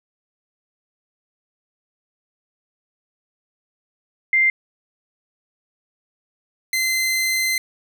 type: tone pair in turn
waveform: sine / sawtooth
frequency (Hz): 2093 / 2067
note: C7 / C7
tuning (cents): 0 / -22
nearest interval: unison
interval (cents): 22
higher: first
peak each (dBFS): -13 / -15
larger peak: first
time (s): 4.33-4.5 / 6.73-7.58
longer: second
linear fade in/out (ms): 2
effects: none